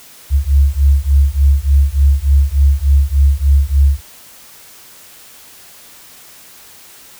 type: beating tone pair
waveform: sine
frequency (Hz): 68.2 / 71.6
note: C#2 / D2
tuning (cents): -28 / -43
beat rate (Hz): 3.4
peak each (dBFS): -11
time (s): 0.3-4.01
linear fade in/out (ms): 50
effects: white hiss -40 dBFS RMS until 7.19 s